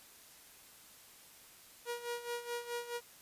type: tone with tremolo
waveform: sawtooth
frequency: 477.7 Hz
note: A#4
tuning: 42 cents sharp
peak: -32 dBFS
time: 1.85-3.01 s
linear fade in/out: 50 ms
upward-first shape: sine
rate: 4.7 Hz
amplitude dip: 75%
effects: white hiss -58 dBFS RMS until 3.21 s + resampled to 32000 Hz